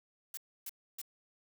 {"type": "noise bursts", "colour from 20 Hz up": "blue", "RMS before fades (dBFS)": -42, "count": 3, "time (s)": [0.34, 1.016], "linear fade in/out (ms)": 2, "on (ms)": 32, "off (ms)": 290, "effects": []}